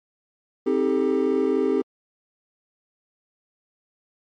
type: chord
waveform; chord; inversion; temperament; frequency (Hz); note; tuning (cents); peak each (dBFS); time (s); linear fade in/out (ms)
triangle; A half-diminished seventh; first; just; 264 / 316.8 / 396 / 440; C4 / Eb4 / G4 / A4; +16 / +31 / +18 / 0; -22 / -24 / -20 / -23; 0.66-1.82; 10
effects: tanh soft clip ceiling -8 dBFS + MP3 48 kbps